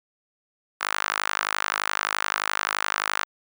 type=tone with high-pass filter; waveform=sawtooth; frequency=51.6 Hz; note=G#1; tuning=10 cents flat; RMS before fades=-27 dBFS; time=0.8-3.25 s; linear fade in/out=20 ms; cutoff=1300 Hz; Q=2.3; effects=none